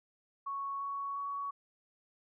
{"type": "tone with pitch steps", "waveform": "sine", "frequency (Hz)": [1108.7, 1115.8, 1122.9], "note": ["C#6", "C#6", "C#6"], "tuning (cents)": [0, 11, 22], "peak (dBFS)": -35, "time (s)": [0.46, 1.51], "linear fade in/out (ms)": 10, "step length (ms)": 350, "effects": []}